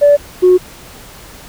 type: tone pair in turn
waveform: sine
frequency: 579 / 364.7 Hz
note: D5 / F#4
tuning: -25 / -25 cents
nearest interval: minor sixth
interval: 800 cents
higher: first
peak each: -3 dBFS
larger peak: neither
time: 0.01-0.17 / 0.42-0.58 s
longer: neither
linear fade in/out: 20 ms
effects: tanh soft clip ceiling 0 dBFS + pink hiss -36 dBFS RMS until 1.48 s